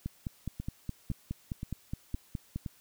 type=two click trains; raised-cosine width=5 ms; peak=-22 / -24 dBFS; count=13 / 5; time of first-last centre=0.06-2.56 / 0.6-2.662 s; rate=4.8 / 1.94 Hz; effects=white hiss -62 dBFS RMS until 2.8 s